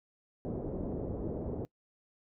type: low-pass noise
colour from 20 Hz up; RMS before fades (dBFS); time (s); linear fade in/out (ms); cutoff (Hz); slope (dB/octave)
white; -37; 0.45-1.65; 0; 490; 24
effects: noise-tail reverb RT60 0.1 s tail -22 dB re dry